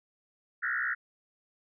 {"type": "tone with frequency modulation", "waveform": "sine", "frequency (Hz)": 1643, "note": "G#6", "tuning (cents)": -19, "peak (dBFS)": -28, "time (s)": [0.62, 0.95], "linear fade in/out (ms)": 20, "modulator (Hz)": 64, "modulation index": 4.3, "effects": []}